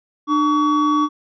triangle tone pair together, 300 / 1132.6 Hz, D4 / C#6, +37 / +37 cents, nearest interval octave + major seventh, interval 2300 cents, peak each -15 dBFS, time 0.27-1.09 s, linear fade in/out 50 ms, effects resampled to 16000 Hz

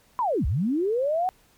sine linear two-way sweep, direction down then up, 1046.5 to 52 to 759 Hz, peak -21 dBFS, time 0.19-1.29 s, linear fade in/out 0 ms, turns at 0.46 s, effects pink hiss -60 dBFS RMS until 1.57 s + MP3 96 kbps

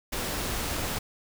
pink noise, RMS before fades -31 dBFS, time 0.12-0.99 s, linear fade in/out 10 ms, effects none

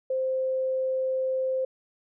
sine tone, 522 Hz, C5, 4 cents flat, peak -24 dBFS, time 0.1-1.65 s, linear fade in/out 5 ms, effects none

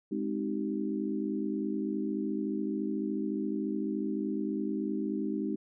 sine chord, Ab major seventh, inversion none, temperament equal with one note detuned, 207.7 / 261.6 / 311.1 / 385.3 Hz, Ab3 / C4 / Eb4 / G4, 0 / 0 / 0 / -30 cents, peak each -34 / -37 / -34 / -38 dBFS, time 0.11-5.56 s, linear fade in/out 10 ms, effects none

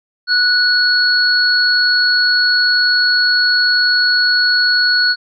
sine tone pair together, 1474 / 4361 Hz, F#6 / C#8, -7 / -29 cents, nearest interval octave + perfect fifth, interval 1878 cents, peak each -13 dBFS, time 0.27-5.16 s, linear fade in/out 50 ms, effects none

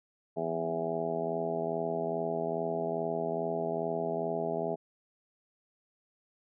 harmonic tone with a mistuned harmonic, 82.4 Hz, E2, in tune, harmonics 2 / 3 / 4 / 5 / 6 / 7 / 8 / 9 / 10, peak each -40 / -41 / -43 / -35 / -43 / -43 / -34 / -43 / -42 dBFS, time 0.36-4.76 s, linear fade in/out 20 ms, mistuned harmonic 2, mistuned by +15 cents, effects none

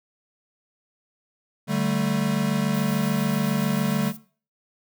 square chord, D suspended fourth, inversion none, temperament equal with one note detuned, 146.83 / 192.96 / 220 Hz, D3 / G3 / A3, 0 / -27 / 0 cents, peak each -27 dBFS, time 1.67-4.13 s, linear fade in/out 50 ms
violet noise with tremolo, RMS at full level -39 dBFS, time 2.74-4.17 s, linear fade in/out 5 ms, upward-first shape triangle, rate 7 Hz, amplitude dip 45%
effects noise-tail reverb RT60 0.4 s tail -17 dB re dry

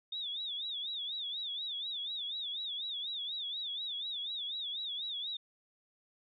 sine tone with vibrato, 3600 Hz, A7, 39 cents sharp, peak -36 dBFS, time 0.12-5.37 s, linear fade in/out 5 ms, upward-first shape sine, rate 4.1 Hz, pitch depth 140 cents each way, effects none

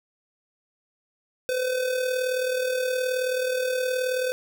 square tone with amplitude modulation, 508 Hz, B4, 49 cents sharp, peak -22 dBFS, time 1.49-4.32 s, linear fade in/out 0 ms, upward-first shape sine, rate 38.9 Hz, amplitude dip 50%, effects none

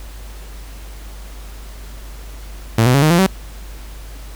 sawtooth tone with pitch steps, 113.3 / 125.71 / 139.49 / 154.77 / 171.73 / 190.55 Hz, A#2 / B2 / C#3 / D#3 / F3 / G3, -49 / +31 / +11 / -9 / -29 / -49 cents, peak -6 dBFS, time 2.78-3.266 s, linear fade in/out 5 ms, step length 81 ms, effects added 50 Hz sine -31 dBFS peak until 4.35 s + pink hiss -41 dBFS RMS until 4.35 s

